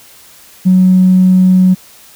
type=tone with tanh clipping; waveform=triangle; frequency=185 Hz; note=F#3; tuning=in tune; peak=-4 dBFS; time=0.65-1.75 s; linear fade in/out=20 ms; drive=4 dB; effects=white hiss -40 dBFS RMS until 2.15 s